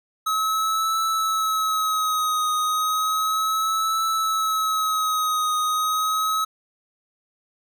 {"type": "tone with vibrato", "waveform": "square", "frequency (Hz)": 1280, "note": "D#6", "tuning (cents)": 49, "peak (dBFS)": -21, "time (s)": [0.26, 6.45], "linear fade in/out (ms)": 10, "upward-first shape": "triangle", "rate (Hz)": 0.33, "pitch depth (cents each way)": 47, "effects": []}